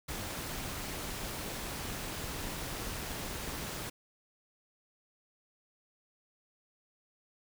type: noise with amplitude modulation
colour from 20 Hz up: pink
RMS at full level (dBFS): -37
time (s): 0.08-3.9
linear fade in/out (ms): 10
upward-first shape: sine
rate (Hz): 220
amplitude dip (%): 50
effects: none